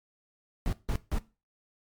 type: noise bursts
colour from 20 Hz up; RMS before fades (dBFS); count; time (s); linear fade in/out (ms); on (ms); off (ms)
brown; -28; 3; 0.66-1.184; 0; 68; 160
effects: noise-tail reverb RT60 0.3 s tail -18 dB re dry + MP3 96 kbps